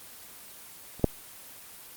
clicks, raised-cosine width 2 ms, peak -30 / -6 dBFS, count 2, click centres 0.996 / 1.043 s, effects white hiss -47 dBFS RMS until 1.96 s + Opus 24 kbps

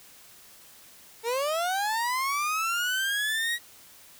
30% pulse linear sweep, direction up, 444.2 to 1920 Hz, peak -23 dBFS, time 1.23-3.59 s, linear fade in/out 50 ms, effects white hiss -52 dBFS RMS until 4.19 s

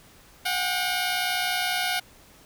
10% pulse tone pair together, 724.4 / 784 Hz, F#5 / G5, -37 / 0 cents, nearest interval minor second, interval 137 cents, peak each -17 / -22 dBFS, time 0.45-2 s, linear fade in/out 10 ms, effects pink hiss -53 dBFS RMS until 2.45 s

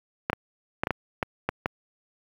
clicks, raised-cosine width 0.5 ms, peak -9 dBFS, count 8, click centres 0.299 / 0.331 / 0.835 / 0.871 / 0.907 / 1.228 / 1.49 / 1.659 s, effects high-pass 60 Hz 12 dB/octave + 8-bit

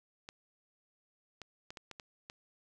clicks, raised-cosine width 0.2 ms, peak -28 dBFS, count 7, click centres 0.289 / 1.417 / 1.705 / 1.772 / 1.913 / 1.998 / 2.299 s, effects none

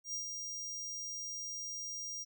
square tone with ADSR envelope, 5700 Hz, F8, 34 cents sharp, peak -36 dBFS, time 0.04-2.25 s, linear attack 96 ms, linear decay 110 ms, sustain -4 dB, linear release 28 ms, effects none

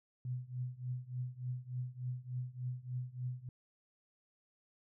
sine tone with tremolo, 125.5 Hz, B2, 28 cents sharp, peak -34 dBFS, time 0.25-3.49 s, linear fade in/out 2 ms, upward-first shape triangle, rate 3.4 Hz, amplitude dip 95%, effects none

